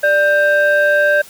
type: tone pair together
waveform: sine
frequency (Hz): 590 / 1575.1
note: D5 / G6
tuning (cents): +8 / +8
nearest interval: octave + perfect fourth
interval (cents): 1700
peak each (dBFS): -11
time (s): 0.03-1.22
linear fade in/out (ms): 10
effects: tanh soft clip ceiling -6 dBFS + white hiss -40 dBFS RMS until 1.29 s